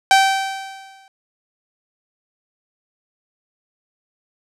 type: tone with exponential decay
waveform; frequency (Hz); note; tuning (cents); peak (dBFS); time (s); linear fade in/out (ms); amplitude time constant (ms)
sawtooth; 775; G5; -20; -4; 0.11-1.08; 1; 210
effects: low-pass 8000 Hz 12 dB/octave